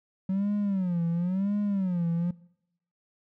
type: tone with vibrato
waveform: triangle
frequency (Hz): 186.3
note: F#3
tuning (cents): +12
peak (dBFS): -22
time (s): 0.29-2.31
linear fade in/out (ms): 5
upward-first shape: sine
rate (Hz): 0.96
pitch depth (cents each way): 180
effects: noise-tail reverb RT60 0.8 s tail -24 dB re dry + tanh soft clip ceiling -18 dBFS